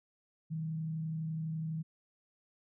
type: tone with frequency modulation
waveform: sine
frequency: 159.4 Hz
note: D#3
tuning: 42 cents sharp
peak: -34 dBFS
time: 0.5-1.83 s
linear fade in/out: 20 ms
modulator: 32 Hz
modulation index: 0.25
effects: none